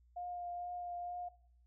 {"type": "tone with vibrato", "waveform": "sine", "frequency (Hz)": 707, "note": "F5", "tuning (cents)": 21, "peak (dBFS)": -40, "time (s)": [0.16, 1.29], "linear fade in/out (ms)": 10, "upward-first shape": "triangle", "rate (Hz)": 2.2, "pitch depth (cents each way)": 15, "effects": ["noise-tail reverb RT60 0.6 s tail -18 dB re dry", "added 60 Hz sine -64 dBFS peak until 1.66 s"]}